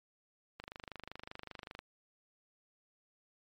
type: click train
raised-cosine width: 0.3 ms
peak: -28 dBFS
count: 31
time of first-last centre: 0.6-1.79 s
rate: 25.2 Hz
effects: MP3 64 kbps